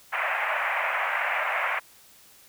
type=band-pass noise; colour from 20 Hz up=white; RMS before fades=-27 dBFS; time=0.12-1.8 s; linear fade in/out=20 ms; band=600 to 2400 Hz; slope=48 dB/octave; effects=white hiss -54 dBFS RMS until 2.48 s